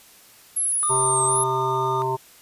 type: linear two-way sweep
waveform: sine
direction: down then up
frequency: 11240 to 8180 to 11240 Hz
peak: -20 dBFS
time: 0.56-1.44 s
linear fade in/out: 10 ms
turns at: 1.26 s
type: tone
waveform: triangle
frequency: 1212 Hz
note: D#6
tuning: 46 cents flat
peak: -24 dBFS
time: 0.83-2.02 s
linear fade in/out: 0 ms
type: harmonic tone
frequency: 130 Hz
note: C3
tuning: 11 cents flat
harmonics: 1 / 3 / 5 / 7 / 8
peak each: -30 / -26 / -35 / -24 / -33 dBFS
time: 0.89-2.17 s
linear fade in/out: 20 ms
effects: white hiss -50 dBFS RMS until 2.41 s + resampled to 32000 Hz